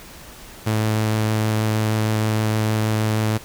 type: tone with vibrato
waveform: sawtooth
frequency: 108.8 Hz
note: A2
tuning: 19 cents flat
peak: -14 dBFS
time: 0.66-3.38 s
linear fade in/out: 10 ms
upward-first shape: sine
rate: 6.4 Hz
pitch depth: 9 cents each way
effects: pink hiss -41 dBFS RMS until 3.44 s